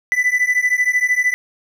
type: beating tone pair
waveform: triangle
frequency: 1986 / 1999 Hz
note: B6 / B6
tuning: +9 / +20 cents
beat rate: 13 Hz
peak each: -15 / -16 dBFS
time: 0.12-1.34 s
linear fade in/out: 0 ms
effects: none